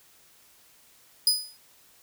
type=tone with exponential decay; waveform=sawtooth; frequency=4978 Hz; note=D#8; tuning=in tune; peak=-13 dBFS; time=1.27-1.57 s; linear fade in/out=2 ms; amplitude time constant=64 ms; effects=white hiss -58 dBFS RMS until 2.02 s